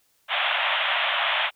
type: band-pass noise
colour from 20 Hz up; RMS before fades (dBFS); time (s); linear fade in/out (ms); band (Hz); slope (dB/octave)
white; -24; 0.28-1.51; 50; 580 to 3500; 96
effects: white hiss -66 dBFS RMS until 1.55 s